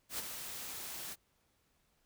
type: noise with ADSR envelope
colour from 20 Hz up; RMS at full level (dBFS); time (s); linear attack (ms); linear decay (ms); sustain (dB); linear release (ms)
white; -37; 0.09-1.16; 97; 20; -7; 39
effects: pink hiss -75 dBFS RMS until 2.05 s

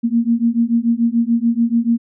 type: beating tone pair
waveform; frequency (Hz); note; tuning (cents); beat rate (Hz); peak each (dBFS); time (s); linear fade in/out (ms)
sine; 229.7 / 236.6; A#3 / A#3; -25 / +26; 6.9; -16; 0.03-1.98; 20
effects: none

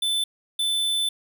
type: tone bursts at uneven times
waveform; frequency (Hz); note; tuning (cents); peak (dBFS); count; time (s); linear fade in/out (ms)
square; 3520; A7; 0; -22; 2; 0.02-0.24 / 0.59-1.09; 5
effects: none

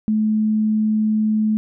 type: tone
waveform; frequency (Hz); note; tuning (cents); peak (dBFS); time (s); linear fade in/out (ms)
sine; 215.7; A3; -34; -15; 0.08-1.57; 0
effects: none

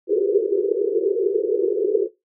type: band-pass noise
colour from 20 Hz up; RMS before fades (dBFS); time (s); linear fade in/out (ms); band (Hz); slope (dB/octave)
white; -20; 0.07-2.09; 50; 360 to 470; 96
effects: noise-tail reverb RT60 0.2 s tail -17 dB re dry

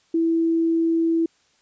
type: tone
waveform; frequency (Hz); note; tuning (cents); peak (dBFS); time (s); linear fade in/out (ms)
sine; 329.6; E4; 0; -17; 0.14-1.26; 5
effects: white hiss -62 dBFS RMS until 1.61 s + resampled to 16000 Hz

